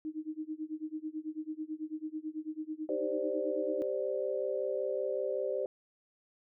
sine tone with tremolo, 311.1 Hz, D#4, in tune, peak -33 dBFS, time 0.05-3.82 s, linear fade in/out 0 ms, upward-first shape sine, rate 9.1 Hz, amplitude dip 95%
sine chord, G suspended fourth, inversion none, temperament just, 392 / 522.7 / 588 Hz, G4 / C5 / D5, 0 / -2 / +2 cents, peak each -36 / -34 / -36 dBFS, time 2.89-5.66 s, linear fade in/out 2 ms
effects none

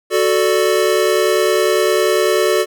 square chord, D major, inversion first, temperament equal, 370 / 440 / 587.3 Hz, F#4 / A4 / D5, 0 / 0 / 0 cents, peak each -17 / -17 / -19 dBFS, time 0.1-2.66 s, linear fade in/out 50 ms, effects none

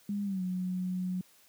sine tone with pitch glide, 203.2 to 183.13 Hz, G#3 to F#3, -38 to -18 cents, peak -30 dBFS, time 0.09-1.21 s, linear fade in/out 2 ms, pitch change -180 cents, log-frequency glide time 0.24-0.42 s, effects white hiss -62 dBFS RMS until 1.48 s + high-pass 100 Hz 12 dB/octave

